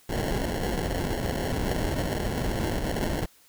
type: noise with sample-and-hold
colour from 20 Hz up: pink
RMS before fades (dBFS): -28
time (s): 0.09-3.26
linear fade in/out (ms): 5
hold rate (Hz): 1225
effects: white hiss -58 dBFS RMS until 3.48 s